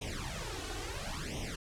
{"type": "noise with flanger", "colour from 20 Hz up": "pink", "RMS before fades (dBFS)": -39, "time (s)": [0.01, 1.56], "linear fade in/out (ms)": 10, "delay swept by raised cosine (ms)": [0.33, 2.73], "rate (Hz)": 0.73, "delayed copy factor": 0.9, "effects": ["low-pass 8000 Hz 12 dB/octave"]}